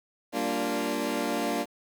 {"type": "chord", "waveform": "20% pulse", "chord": "G minor seventh", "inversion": "none", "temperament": "equal with one note detuned", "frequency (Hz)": [196, 233.1, 290.5, 349.2], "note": ["G3", "Bb3", "D4", "F4"], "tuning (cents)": [0, 0, -19, 0], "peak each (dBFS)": [-32, -27, -26, -29], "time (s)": [0.32, 1.66], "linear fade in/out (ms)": 50, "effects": ["9-bit"]}